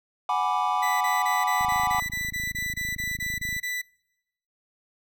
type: chord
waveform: triangle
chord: G# half-diminished seventh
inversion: third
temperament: equal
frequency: 740 / 830.6 / 987.8 / 1174.7 Hz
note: F#5 / G#5 / B5 / D6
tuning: 0 / 0 / 0 / 0 cents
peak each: -26 dBFS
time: 0.29-2 s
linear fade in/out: 2 ms
type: tone bursts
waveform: 40% pulse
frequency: 1981 Hz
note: B6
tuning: 5 cents sharp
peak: -27 dBFS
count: 14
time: 0.82-3.818 s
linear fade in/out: 10 ms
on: 190 ms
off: 26 ms
type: click train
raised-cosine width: 5 ms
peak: -27 dBFS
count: 53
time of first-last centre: 1.61-3.565 s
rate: 26.6 Hz
effects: noise-tail reverb RT60 0.9 s tail -25 dB re dry